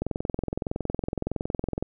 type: click train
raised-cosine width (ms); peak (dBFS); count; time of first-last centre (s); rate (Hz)
2; -14; 40; 0.02-1.826; 21.6
effects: none